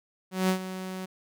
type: tone with ADSR envelope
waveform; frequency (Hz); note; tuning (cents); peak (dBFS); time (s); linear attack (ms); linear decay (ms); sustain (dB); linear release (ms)
sawtooth; 186.8; F#3; +17; -17; 0.31-1.06; 180; 92; -13; 12
effects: none